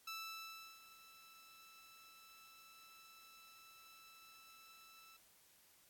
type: tone with ADSR envelope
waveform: 15% pulse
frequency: 1320 Hz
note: E6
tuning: 2 cents sharp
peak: -38 dBFS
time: 0.07-5.17 s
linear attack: 6 ms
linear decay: 710 ms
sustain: -16 dB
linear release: 8 ms
effects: white hiss -69 dBFS RMS until 5.89 s + AAC 64 kbps